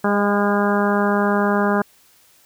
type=harmonic tone with a mistuned harmonic; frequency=203.4 Hz; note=G#3; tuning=36 cents flat; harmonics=1 / 2 / 3 / 4 / 5 / 6 / 7 / 8; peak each=-19 / -22 / -24 / -25 / -26 / -27 / -27 / -28 dBFS; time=0.04-1.82 s; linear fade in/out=5 ms; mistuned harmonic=3; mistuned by=+15 cents; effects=white hiss -54 dBFS RMS until 2.45 s